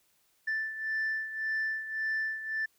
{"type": "beating tone pair", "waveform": "sine", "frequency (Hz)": [1763, 1764.8], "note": ["A6", "A6"], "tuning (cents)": [3, 5], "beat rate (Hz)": 1.8, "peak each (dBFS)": [-30, -35], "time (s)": [0.47, 2.66], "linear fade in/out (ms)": 10, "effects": ["tanh soft clip ceiling -26 dBFS", "white hiss -70 dBFS RMS until 2.78 s"]}